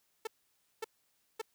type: tone bursts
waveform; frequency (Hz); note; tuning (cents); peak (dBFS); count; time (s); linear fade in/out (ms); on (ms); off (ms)
sawtooth; 442.8; A4; +11; -31; 3; 0.25-1.416; 5; 22; 550
effects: white hiss -75 dBFS RMS until 1.54 s